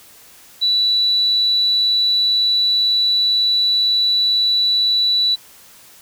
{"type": "tone", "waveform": "sine", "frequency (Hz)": 3951, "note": "B7", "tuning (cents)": 0, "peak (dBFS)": -13, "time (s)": [0.61, 5.36], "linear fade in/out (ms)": 20, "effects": ["white hiss -45 dBFS RMS until 6.01 s"]}